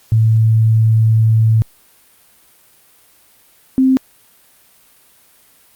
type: tone pair in turn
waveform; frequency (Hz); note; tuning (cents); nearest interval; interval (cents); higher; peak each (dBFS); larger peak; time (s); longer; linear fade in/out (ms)
sine; 111.3 / 262; A2 / C4; +20 / +2; octave + minor third; 1482; second; -8; neither; 0.12-1.62 / 3.78-3.97; first; 0
effects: white hiss -50 dBFS RMS until 5.75 s + Opus 48 kbps